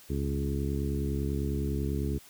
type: harmonic tone with a mistuned harmonic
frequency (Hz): 70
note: C#2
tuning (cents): +18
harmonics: 1 / 2 / 3 / 4 / 5 / 6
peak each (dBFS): -31 / -34 / -36 / -37 / -38 / -39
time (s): 0.09-2.19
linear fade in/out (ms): 20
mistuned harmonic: 1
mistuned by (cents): +40
effects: white hiss -54 dBFS RMS until 2.29 s